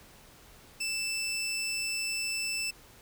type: tone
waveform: 20% pulse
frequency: 2648 Hz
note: E7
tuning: 7 cents sharp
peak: -26 dBFS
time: 0.8-2.71 s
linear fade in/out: 10 ms
effects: pink hiss -55 dBFS RMS until 3.01 s